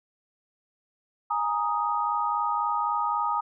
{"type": "chord", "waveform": "sine", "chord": "Ab suspended second", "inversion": "none", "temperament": "just", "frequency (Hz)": [830.6, 934.4, 1245.9], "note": ["Ab5", "Bb5", "Eb6"], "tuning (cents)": [0, 4, 2], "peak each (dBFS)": [-30, -28, -27], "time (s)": [1.3, 3.41], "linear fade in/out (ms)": 10, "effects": []}